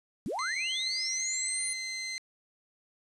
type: linear sweep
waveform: sine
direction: up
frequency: 153.3 to 9720 Hz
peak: -31 dBFS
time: 0.26-1.73 s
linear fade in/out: 0 ms
type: tone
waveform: 20% pulse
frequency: 2066 Hz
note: C7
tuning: 22 cents flat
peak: -29 dBFS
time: 0.39-2.18 s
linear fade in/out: 0 ms
effects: resampled to 24000 Hz + 9-bit